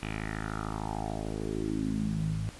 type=tone with low-pass filter sweep; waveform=10% pulse; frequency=53.4 Hz; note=G#1; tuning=49 cents sharp; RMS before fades=-33 dBFS; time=0.03-2.49 s; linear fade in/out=0 ms; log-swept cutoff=2700 to 120 Hz; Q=4.5; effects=pink hiss -49 dBFS RMS until 2.59 s + resampled to 24000 Hz